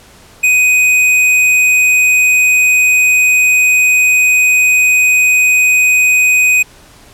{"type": "tone with tanh clipping", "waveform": "sine", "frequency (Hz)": 2500, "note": "D#7", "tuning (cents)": 8, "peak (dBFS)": -8, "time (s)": [0.43, 6.63], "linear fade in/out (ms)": 10, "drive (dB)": 16, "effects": ["pink hiss -41 dBFS RMS until 7.13 s", "low-pass 12000 Hz 12 dB/octave"]}